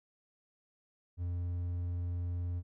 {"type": "tone with hard clipping", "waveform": "triangle", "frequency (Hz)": 87.9, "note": "F2", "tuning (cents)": 12, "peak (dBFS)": -34, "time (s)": [1.17, 2.63], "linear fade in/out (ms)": 50, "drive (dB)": 6, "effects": []}